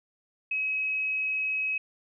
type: tone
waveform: sine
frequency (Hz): 2553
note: D#7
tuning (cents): +44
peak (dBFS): -26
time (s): 0.51-1.78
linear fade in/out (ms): 5
effects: none